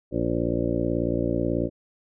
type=harmonic tone; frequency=58.27 Hz; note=A#1; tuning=in tune; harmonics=1 / 2 / 3 / 4 / 5 / 6 / 8 / 9 / 10; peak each=-33 / -31 / -32 / -32 / -28 / -29 / -35 / -31 / -33 dBFS; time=0.11-1.7 s; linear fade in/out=50 ms; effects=none